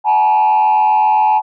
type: tone with frequency modulation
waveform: sine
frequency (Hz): 856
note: A5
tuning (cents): -48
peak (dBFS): -7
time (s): 0.04-1.42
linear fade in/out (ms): 50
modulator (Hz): 87.6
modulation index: 0.78
effects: tanh soft clip ceiling -7 dBFS